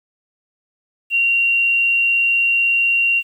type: tone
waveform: sine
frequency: 2758 Hz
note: F7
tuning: 22 cents flat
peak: -13 dBFS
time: 1.1-3.23 s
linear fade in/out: 50 ms
effects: 8-bit